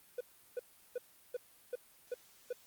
triangle tone bursts, 493.9 Hz, B4, in tune, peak -33 dBFS, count 7, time 0.18-2.529 s, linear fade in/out 5 ms, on 27 ms, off 360 ms, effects white hiss -63 dBFS RMS until 2.66 s + Opus 32 kbps

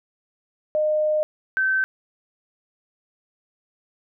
sine tone pair in turn, 612 / 1542.1 Hz, D#5 / G6, -29 / -29 cents, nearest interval octave + major third, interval 1600 cents, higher second, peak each -18 dBFS, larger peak neither, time 0.75-1.23 / 1.57-1.84 s, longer first, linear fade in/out 0 ms, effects none

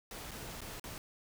pink noise with dropouts, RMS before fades -45 dBFS, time 0.11-0.98 s, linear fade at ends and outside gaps 1 ms, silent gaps 0.31-0.315 / 0.607-0.616 / 0.797-0.84 s, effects none

